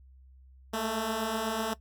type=beating tone pair; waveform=10% pulse; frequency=215.1 / 223.1 Hz; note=A3 / A3; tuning=-39 / +24 cents; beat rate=8 Hz; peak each=-28 / -22 dBFS; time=0.73-1.74 s; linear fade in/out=10 ms; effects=noise-tail reverb RT60 0.1 s tail -18 dB re dry + added 65 Hz sine -52 dBFS peak until 1.8 s